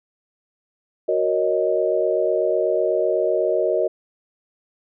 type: chord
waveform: sine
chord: D# minor seventh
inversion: first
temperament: equal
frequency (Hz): 370 / 466.2 / 554.4 / 622.3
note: F#4 / A#4 / C#5 / D#5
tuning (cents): 0 / 0 / 0 / 0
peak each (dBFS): -23 / -23 / -25 / -21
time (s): 1.08-3.88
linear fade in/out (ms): 10
effects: none